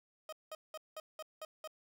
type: tone bursts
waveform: 30% pulse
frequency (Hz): 626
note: D#5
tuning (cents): +10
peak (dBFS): -40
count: 7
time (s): 0.29-1.675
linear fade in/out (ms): 2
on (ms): 35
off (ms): 190
effects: none